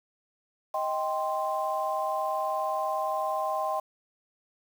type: chord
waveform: sine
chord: C minor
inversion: first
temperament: just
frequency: 627.9 / 784.9 / 1046.5 Hz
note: Eb5 / G5 / C6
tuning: +16 / +2 / 0 cents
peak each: -31 dBFS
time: 0.74-3.8 s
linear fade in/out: 5 ms
effects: 8-bit